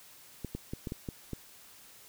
clicks, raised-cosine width 3 ms, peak -23 dBFS, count 7, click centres 0.447 / 0.55 / 0.735 / 0.872 / 0.921 / 1.088 / 1.333 s, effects white hiss -55 dBFS RMS until 2.08 s

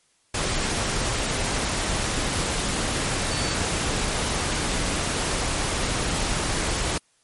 sine tone in noise, 4508 Hz, C#8, 28 cents sharp, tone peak -33 dBFS, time 3.31-3.54 s, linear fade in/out 5 ms, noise pink, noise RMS -25 dBFS, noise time 0.34-6.98 s, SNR -11 dB, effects white hiss -64 dBFS RMS until 7.23 s + MP3 48 kbps

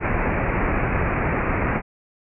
pink low-pass noise, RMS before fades -22 dBFS, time 0-1.82 s, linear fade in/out 50 ms, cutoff 2500 Hz, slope 96 dB/octave, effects none

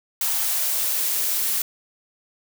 blue noise with high-pass filter sweep, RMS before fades -23 dBFS, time 0.21-1.62 s, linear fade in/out 2 ms, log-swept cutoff 850 to 240 Hz, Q 2, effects none

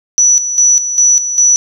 sine tone with tremolo, 5920 Hz, F#8, in tune, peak -5 dBFS, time 0.18-1.56 s, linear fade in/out 0 ms, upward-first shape square, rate 2.5 Hz, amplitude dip 65%, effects none

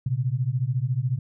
sine beating tone pair, 120 / 134 Hz, B2 / C3, -49 / +42 cents, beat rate 14 Hz, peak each -25 dBFS, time 0.06-1.19 s, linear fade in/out 5 ms, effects none

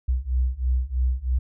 sine beating tone pair, 61.6 / 64.7 Hz, B1 / C2, -4 / -19 cents, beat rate 3.1 Hz, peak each -24 / -23 dBFS, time 0.08-1.39 s, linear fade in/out 10 ms, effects none

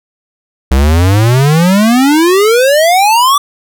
square exponential sweep, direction up, 63.2 to 1174.7 Hz, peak -6 dBFS, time 0.71-3.38 s, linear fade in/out 5 ms, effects none

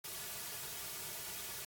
white noise with comb filter, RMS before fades -44 dBFS, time 0.04-1.65 s, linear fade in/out 5 ms, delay 3.8 ms, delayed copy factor -0.9, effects AAC 64 kbps

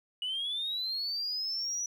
sine linear sweep, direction up, 2915 to 5920 Hz, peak -30 dBFS, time 0.22-1.86 s, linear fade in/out 2 ms, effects tanh soft clip ceiling -28 dBFS + 11-bit

